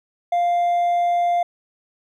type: tone with hard clipping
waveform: sine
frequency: 698.5 Hz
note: F5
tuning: in tune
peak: -17 dBFS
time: 0.32-1.43 s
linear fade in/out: 5 ms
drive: 2 dB
effects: none